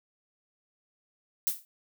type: noise with exponential decay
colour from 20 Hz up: violet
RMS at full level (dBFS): -24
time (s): 1.47-1.65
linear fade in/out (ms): 0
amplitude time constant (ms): 39
effects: none